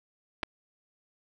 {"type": "clicks", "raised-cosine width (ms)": 0.3, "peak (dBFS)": -15, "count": 2, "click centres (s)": [0.431, 0.434], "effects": []}